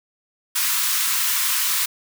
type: high-pass noise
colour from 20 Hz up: white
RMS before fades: -21 dBFS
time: 0.55-1.86 s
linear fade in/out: 10 ms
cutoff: 940 Hz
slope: 96 dB/octave
effects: none